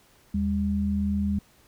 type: tone pair together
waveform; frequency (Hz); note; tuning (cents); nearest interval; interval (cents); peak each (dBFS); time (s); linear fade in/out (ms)
sine; 79.64 / 201.5; D#2 / G3; +41 / +48; octave + major third; 1607; -28 / -24; 0.34-1.39; 5
effects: pink hiss -59 dBFS RMS until 1.67 s